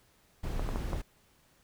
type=noise; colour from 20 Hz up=brown; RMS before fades=-34 dBFS; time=0.43-1.02 s; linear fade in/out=10 ms
type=clicks; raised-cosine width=1 ms; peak=-21 dBFS; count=4; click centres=0.595 / 0.69 / 0.759 / 0.932 s
effects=pink hiss -66 dBFS RMS until 1.63 s